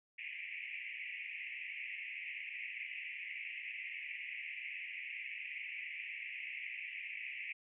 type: band-pass noise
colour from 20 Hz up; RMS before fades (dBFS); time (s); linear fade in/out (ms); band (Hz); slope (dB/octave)
pink; -45; 0.18-7.53; 10; 2000 to 2700; 96
effects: none